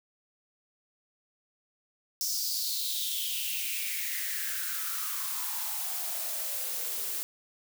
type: noise with high-pass filter sweep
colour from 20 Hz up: blue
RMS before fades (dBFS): -33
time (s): 2.21-7.23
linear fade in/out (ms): 0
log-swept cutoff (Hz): 5500 to 380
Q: 5.5
effects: none